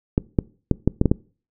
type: clicks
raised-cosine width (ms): 3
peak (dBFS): -3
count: 7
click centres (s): 0.179 / 0.388 / 0.713 / 0.876 / 1.014 / 1.057 / 1.115
effects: noise-tail reverb RT60 0.4 s tail -23 dB re dry